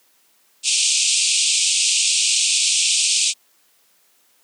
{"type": "band-pass noise", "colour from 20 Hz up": "white", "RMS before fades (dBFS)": -18, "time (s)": [0.63, 3.34], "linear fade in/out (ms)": 50, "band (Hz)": [2400, 9000], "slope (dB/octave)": 96, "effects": ["white hiss -59 dBFS RMS until 4.43 s", "high-pass 200 Hz 12 dB/octave"]}